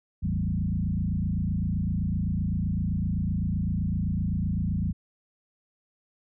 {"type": "tone with frequency modulation", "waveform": "sine", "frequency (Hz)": 130.81, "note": "C3", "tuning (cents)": 0, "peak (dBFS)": -24, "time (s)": [0.22, 4.93], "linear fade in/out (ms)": 20, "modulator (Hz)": 27.8, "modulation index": 2.8, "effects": []}